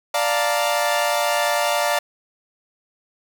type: chord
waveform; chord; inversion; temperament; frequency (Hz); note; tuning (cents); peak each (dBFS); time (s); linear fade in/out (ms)
sawtooth; Bb major seventh; first; equal; 587.3 / 698.5 / 880 / 932.3; D5 / F5 / A5 / Bb5; 0 / 0 / 0 / 0; -18 / -19 / -23 / -23; 0.14-1.99; 5
effects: none